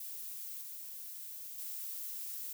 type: noise with level steps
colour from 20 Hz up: violet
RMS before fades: -44 / -46 / -42 dBFS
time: 0-2.53 s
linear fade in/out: 5 ms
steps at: 0.61 / 1.58 s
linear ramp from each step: 5 ms
effects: none